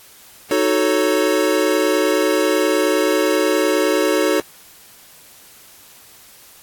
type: chord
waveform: square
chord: D# half-diminished seventh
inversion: none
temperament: equal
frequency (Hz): 311.1 / 370 / 440 / 554.4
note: D#4 / F#4 / A4 / C#5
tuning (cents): 0 / 0 / 0 / 0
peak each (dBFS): -21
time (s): 0.51-4.4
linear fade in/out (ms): 2
effects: white hiss -45 dBFS RMS until 6.62 s + AAC 64 kbps